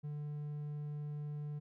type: tone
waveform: triangle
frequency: 148 Hz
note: D3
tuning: 14 cents sharp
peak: -37 dBFS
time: 0.03-1.6 s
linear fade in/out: 20 ms
effects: none